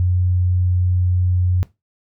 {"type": "tone", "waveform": "sine", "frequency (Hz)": 90.3, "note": "F#2", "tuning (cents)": -42, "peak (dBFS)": -14, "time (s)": [0, 1.63], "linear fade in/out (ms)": 0, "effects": ["noise-tail reverb RT60 0.2 s tail -17 dB re dry"]}